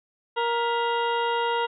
harmonic tone with a mistuned harmonic, 469.6 Hz, A#4, 13 cents sharp, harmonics 1 / 2 / 3 / 4 / 6 / 7 / 8, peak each -27 / -25 / -32 / -37 / -35 / -39 / -42 dBFS, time 0.36-1.67 s, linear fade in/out 20 ms, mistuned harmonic 4, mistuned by +89 cents, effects none

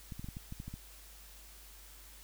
clicks, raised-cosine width 5 ms, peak -30 dBFS, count 9, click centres 0.122 / 0.195 / 0.244 / 0.287 / 0.369 / 0.524 / 0.601 / 0.68 / 0.74 s, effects added 50 Hz sine -55 dBFS peak until 2.23 s + white hiss -56 dBFS RMS until 2.23 s

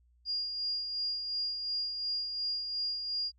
sine tone with tremolo, 4830 Hz, D8, 48 cents sharp, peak -30 dBFS, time 0.25-3.32 s, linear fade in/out 50 ms, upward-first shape sine, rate 2.8 Hz, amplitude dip 45%, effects added 60 Hz sine -63 dBFS peak until 3.38 s

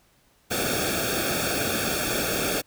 pink noise with comb filter, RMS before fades -26 dBFS, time 0.5-2.62 s, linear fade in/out 20 ms, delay 1 ms, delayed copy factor -1, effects pink hiss -62 dBFS RMS until 2.66 s

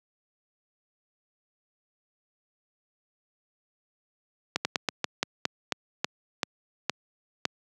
slowing click train, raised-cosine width 0.2 ms, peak -7 dBFS, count 12, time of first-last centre 4.56-7.454 s, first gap 90 ms, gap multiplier 1.2, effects high-pass 150 Hz 12 dB/octave

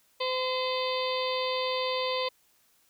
harmonic tone, 513 Hz, C5, 34 cents flat, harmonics 1 / 2 / 4 / 5 / 6 / 7 / 8 / 9, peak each -30 / -33 / -39 / -40 / -40 / -37 / -41 / -39 dBFS, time 0.2-2.29 s, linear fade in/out 10 ms, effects white hiss -66 dBFS RMS until 2.89 s

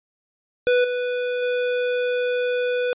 square tone with level steps, 493.9 Hz, B4, in tune, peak -16 / -23 / -21 dBFS, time 0.67-2.93 s, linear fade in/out 0 ms, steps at 0.84 / 1.42 s, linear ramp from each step 5 ms, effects resampled to 8000 Hz

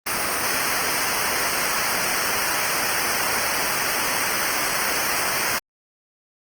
pink noise with comb filter, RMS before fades -23 dBFS, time 0.06-5.59 s, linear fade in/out 10 ms, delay 0.27 ms, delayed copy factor -0.95, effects Opus 24 kbps

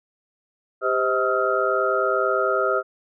sine tone cluster, 396.4 / 517 / 639 / 1272 / 1381 Hz, G4 / C5 / D#5 / D#6 / F6, +19 / -21 / +46 / +38 / -20 cents, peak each -25 dBFS, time 0.81-2.83 s, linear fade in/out 50 ms, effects none

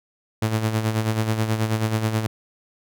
sawtooth tone with tremolo, 110 Hz, A2, in tune, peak -14 dBFS, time 0.42-2.27 s, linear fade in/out 5 ms, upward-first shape sine, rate 9.3 Hz, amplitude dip 60%, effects none

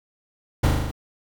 brown noise with echo, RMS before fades -17 dBFS, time 0.63-0.68 s, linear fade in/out 10 ms, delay 39 ms, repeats 6, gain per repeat -2 dB, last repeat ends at 0.914 s, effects none

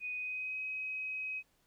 sine tone with pitch glide, 2489 to 2534 Hz, D#7 to D#7, 0 to +31 cents, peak -36 dBFS, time 0-1.43 s, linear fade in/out 50 ms, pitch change +31 cents, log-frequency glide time 0.14-0.59 s, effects pink hiss -73 dBFS RMS until 1.66 s

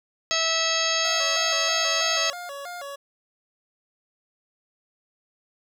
harmonic tone, 652 Hz, E5, 19 cents flat, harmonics 1 / 2 / 3 / 4 / 5 / 6 / 7 / 8 / 10, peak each -30 / -30 / -30 / -30 / -30 / -30 / -30 / -30 / -30 dBFS, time 0.31-2.3 s, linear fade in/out 0 ms
25% pulse tone with vibrato, 630 Hz, D#5, 21 cents sharp, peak -30 dBFS, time 1.04-2.96 s, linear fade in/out 10 ms, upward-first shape square, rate 3.1 Hz, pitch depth 200 cents each way
effects none

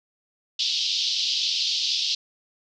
white band-pass noise, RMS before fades -25 dBFS, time 0.59-2.15 s, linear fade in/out 5 ms, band 3000 to 5200 Hz, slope 48 dB/octave, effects none

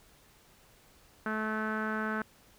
sawtooth tone with low-pass filter, 216.9 Hz, A3, 25 cents flat, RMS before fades -33 dBFS, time 1.26-2.22 s, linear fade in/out 2 ms, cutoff 1500 Hz, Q 6.1, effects pink hiss -61 dBFS RMS until 2.58 s

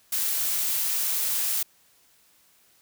blue noise, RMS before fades -26 dBFS, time 0.12-1.63 s, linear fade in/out 5 ms, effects white hiss -61 dBFS RMS until 2.81 s

